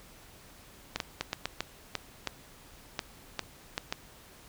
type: clicks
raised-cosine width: 0.2 ms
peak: -13 dBFS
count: 12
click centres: 0.96 / 1.002 / 1.21 / 1.331 / 1.456 / 1.606 / 1.953 / 2.273 / 2.992 / 3.393 / 3.779 / 3.925 s
effects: pink hiss -54 dBFS RMS until 4.48 s